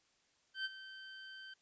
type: tone with ADSR envelope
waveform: 25% pulse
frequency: 1549 Hz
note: G6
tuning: 21 cents flat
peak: -31 dBFS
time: 0.54-1.54 s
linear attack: 110 ms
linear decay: 31 ms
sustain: -14 dB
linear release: 7 ms
effects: white hiss -74 dBFS RMS until 1.61 s + resampled to 16000 Hz